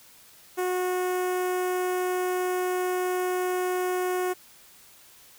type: tone with notch filter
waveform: sawtooth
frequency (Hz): 364.6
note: F#4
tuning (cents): -25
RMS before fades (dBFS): -27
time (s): 0.57-4.34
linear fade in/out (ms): 20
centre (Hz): 4100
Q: 0.72
effects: white hiss -53 dBFS RMS until 5.38 s